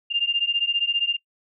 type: beating tone pair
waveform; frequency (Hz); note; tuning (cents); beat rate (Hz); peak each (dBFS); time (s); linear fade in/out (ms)
sine; 2794 / 2809; F7 / F7; 0 / +9; 15; -23; 0.1-1.17; 20
effects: noise-tail reverb RT60 0.1 s tail -25 dB re dry